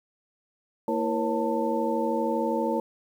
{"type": "tone cluster", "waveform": "sine", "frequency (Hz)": [229.7, 329.2, 475.4, 548, 891], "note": ["A#3", "E4", "A#4", "C#5", "A5"], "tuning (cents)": [-25, -2, 34, -20, 22], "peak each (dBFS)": -30, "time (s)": [0.88, 2.8], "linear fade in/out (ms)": 2, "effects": ["9-bit"]}